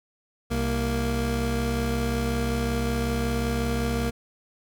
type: tone pair together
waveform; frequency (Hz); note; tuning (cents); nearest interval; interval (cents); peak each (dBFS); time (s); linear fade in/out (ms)
25% pulse; 65.41 / 233.1; C2 / A#3; 0 / 0; octave + minor seventh; 2200; -23; 0.5-4.11; 20
effects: none